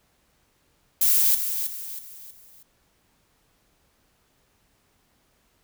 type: noise with echo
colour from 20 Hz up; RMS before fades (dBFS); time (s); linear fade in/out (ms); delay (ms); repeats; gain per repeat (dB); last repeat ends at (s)
violet; -19; 1.01-1.35; 5; 320; 4; -8; 2.63
effects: pink hiss -66 dBFS RMS until 5.63 s